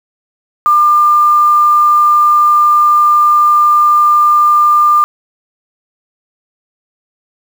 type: tone with quantisation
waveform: sine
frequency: 1198 Hz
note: D6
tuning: 34 cents sharp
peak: -5 dBFS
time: 0.66-5.04 s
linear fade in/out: 0 ms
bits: 5
effects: none